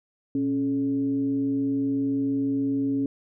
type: tone with frequency modulation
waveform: sine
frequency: 275.5 Hz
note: C#4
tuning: 11 cents flat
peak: -22 dBFS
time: 0.35-3.06 s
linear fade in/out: 2 ms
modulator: 154 Hz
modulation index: 0.4
effects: none